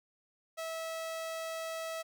sawtooth tone, 650 Hz, E5, 24 cents flat, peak -33 dBFS, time 0.57-2.03 s, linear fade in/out 20 ms, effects none

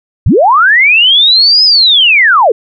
sine linear two-way sweep, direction up then down, 52.4 to 5140 to 388.8 Hz, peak -3 dBFS, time 0.26-2.52 s, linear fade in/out 5 ms, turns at 1.64 s, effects none

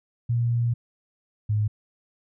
sine tone pair in turn, 118.5 / 105.97 Hz, A#2 / G#2, +29 / +35 cents, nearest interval major second, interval 194 cents, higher first, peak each -20 / -20 dBFS, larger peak neither, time 0.29-0.74 / 1.49-1.68 s, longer first, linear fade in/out 10 ms, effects none

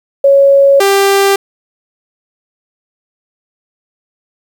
sine / sawtooth tone pair in turn, 554.4 / 394.9 Hz, C#5 / G4, 0 / +13 cents, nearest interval tritone, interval 587 cents, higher first, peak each -3 dBFS, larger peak neither, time 0.24-0.8 / 0.8-1.36 s, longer neither, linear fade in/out 5 ms, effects 7-bit

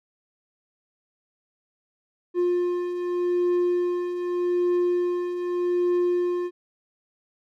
triangle beating tone pair, 353.3 / 354.13 Hz, F4 / F4, +20 / +24 cents, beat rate 0.83 Hz, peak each -28 / -20 dBFS, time 2.34-6.51 s, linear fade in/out 50 ms, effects none

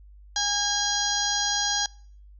harmonic tone, 817 Hz, G#5, 29 cents flat, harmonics 1 / 2 / 4 / 5 / 6 / 7 / 8, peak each -31 / -31 / -31 / -31 / -31 / -31 / -31 dBFS, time 0.36-1.86 s, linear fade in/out 2 ms, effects noise-tail reverb RT60 0.5 s tail -24 dB re dry + added 50 Hz sine -46 dBFS peak until 2.39 s

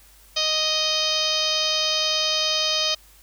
harmonic tone, 622.3 Hz, D#5, in tune, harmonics 1 / 2 / 3 / 4 / 5 / 6 / 7 / 8 / 9 / 10, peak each -30 / -33 / -38 / -31 / -26 / -27 / -29 / -26 / -36 / -33 dBFS, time 0.36-2.95 s, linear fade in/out 10 ms, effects added 50 Hz sine -53 dBFS peak until 3.22 s + white hiss -53 dBFS RMS until 3.22 s

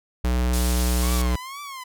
square tone, 61.5 Hz, B1, 7 cents flat, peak -20 dBFS, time 0.24-1.36 s, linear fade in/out 5 ms
white band-pass noise, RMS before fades -32 dBFS, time 0.53-1.22 s, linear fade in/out 5 ms, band 2800 to 13000 Hz, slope 24 dB/octave
sawtooth tone with vibrato, 1075 Hz, C6, 47 cents sharp, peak -30 dBFS, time 1.02-1.84 s, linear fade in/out 10 ms, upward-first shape triangle, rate 2.1 Hz, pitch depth 150 cents each way
effects none

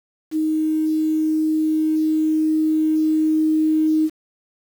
sine tone with level ramp, 312.6 Hz, D#4, 8 cents sharp, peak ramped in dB -17 to -14 dBFS, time 0.31-4.1 s, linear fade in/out 50 ms, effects 7-bit

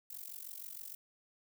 violet noise with amplitude modulation, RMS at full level -43 dBFS, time 0.1-0.95 s, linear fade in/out 5 ms, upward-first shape sine, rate 46.5 Hz, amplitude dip 90%, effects none

